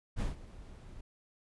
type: noise with ADSR envelope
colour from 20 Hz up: brown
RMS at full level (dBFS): -31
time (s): 0.16-1.01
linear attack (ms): 45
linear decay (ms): 150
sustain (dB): -18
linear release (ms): 5
effects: resampled to 24000 Hz

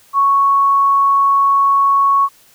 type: tone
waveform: sine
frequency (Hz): 1108.7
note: C#6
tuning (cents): 0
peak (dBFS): -9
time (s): 0.13-2.29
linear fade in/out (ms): 50
effects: white hiss -49 dBFS RMS until 2.54 s

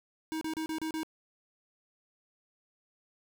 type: tone bursts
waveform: square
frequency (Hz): 317.1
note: D#4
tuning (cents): +33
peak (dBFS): -33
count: 6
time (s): 0.32-1.032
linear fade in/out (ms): 0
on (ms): 92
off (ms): 32
effects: none

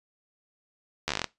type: slowing click train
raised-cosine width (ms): 0.2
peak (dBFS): -10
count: 10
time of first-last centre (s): 1.08-1.243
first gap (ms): 12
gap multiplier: 1.1
effects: noise-tail reverb RT60 0.2 s tail -20 dB re dry + resampled to 24000 Hz

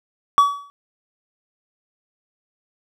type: tone with exponential decay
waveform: triangle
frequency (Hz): 1138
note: C#6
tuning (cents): +45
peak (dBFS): -5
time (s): 0.38-0.7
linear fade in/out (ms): 0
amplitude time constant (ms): 69
effects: none

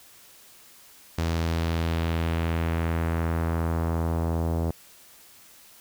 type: tone with low-pass filter sweep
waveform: sawtooth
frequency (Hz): 82.7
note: E2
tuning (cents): +6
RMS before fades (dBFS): -26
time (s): 1.18-4.71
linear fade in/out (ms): 5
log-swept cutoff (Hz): 6200 to 680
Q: 1.2
effects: white hiss -52 dBFS RMS until 5.8 s

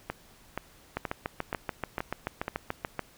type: two click trains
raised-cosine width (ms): 0.5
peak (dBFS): -15 / -16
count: 15 / 6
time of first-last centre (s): 0.97-2.993 / 0.1-2.481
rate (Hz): 6.92 / 2.1
effects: pink hiss -57 dBFS RMS until 3.17 s

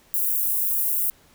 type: high-pass noise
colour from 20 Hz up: white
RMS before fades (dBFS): -23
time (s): 0.14-1.1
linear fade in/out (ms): 0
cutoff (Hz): 11000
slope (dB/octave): 24
effects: pink hiss -56 dBFS RMS until 1.34 s

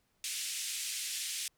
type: band-pass noise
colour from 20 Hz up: white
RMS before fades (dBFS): -38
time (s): 0.24-1.48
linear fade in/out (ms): 2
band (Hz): 2200 to 10000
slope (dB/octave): 24
effects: pink hiss -75 dBFS RMS until 1.57 s

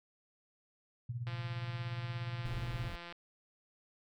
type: tone with tremolo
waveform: sine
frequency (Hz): 120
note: B2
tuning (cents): -49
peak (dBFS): -34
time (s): 1.09-2.89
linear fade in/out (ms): 5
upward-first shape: sine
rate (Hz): 17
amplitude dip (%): 70
type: click train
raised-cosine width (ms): 0.3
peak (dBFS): -31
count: 320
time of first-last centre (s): 1.27-3.125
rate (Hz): 172
type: noise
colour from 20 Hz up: brown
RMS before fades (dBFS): -43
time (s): 2.45-2.96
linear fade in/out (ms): 5
effects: none

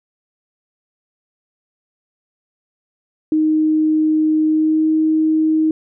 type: tone with pitch glide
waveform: sine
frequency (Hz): 311.1 to 314.4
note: D#4 to D#4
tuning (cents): 0 to +18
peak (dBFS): -12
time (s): 3.32-5.71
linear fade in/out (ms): 2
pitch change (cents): +18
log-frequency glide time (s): 4.46-4.88
effects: none

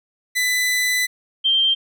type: tone pair in turn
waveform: sawtooth / sine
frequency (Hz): 1998 / 3155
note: B6 / G7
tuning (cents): +20 / +10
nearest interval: minor sixth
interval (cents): 790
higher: second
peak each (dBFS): -14 / -14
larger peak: neither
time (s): 0.35-1.07 / 1.44-1.75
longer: first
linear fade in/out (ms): 20
effects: none

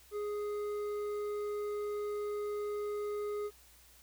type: tone with hard clipping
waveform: sine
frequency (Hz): 415.3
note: G#4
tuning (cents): 0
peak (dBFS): -36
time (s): 0.11-3.51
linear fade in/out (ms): 50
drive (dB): 7
effects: added 60 Hz sine -64 dBFS peak until 4.02 s + white hiss -61 dBFS RMS until 4.02 s

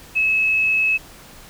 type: tone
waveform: sine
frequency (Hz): 2585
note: E7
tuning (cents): -34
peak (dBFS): -15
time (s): 0.15-0.98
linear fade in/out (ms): 20
effects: pink hiss -43 dBFS RMS until 1.49 s

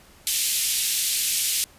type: band-pass noise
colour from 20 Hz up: white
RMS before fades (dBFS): -24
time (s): 0.27-1.64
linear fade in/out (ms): 0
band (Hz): 2500 to 13000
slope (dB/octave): 24
effects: pink hiss -52 dBFS RMS until 1.78 s + resampled to 32000 Hz

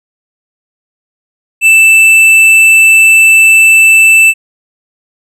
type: tone with tanh clipping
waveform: triangle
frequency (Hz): 2649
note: E7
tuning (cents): +8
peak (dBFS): -3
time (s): 1.61-4.34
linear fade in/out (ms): 50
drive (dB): 13
effects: none

